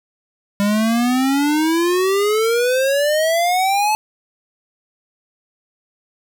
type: exponential sweep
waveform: square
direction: up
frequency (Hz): 199.8 to 869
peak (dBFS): -15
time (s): 0.6-3.95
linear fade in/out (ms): 0
effects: none